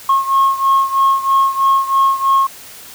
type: beating tone pair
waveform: sine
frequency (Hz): 1083 / 1086.1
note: C#6 / C#6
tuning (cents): -41 / -36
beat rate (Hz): 3.1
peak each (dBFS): -11 / -14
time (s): 0.09-2.47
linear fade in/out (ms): 5
effects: tanh soft clip ceiling -6 dBFS + white hiss -36 dBFS RMS until 2.94 s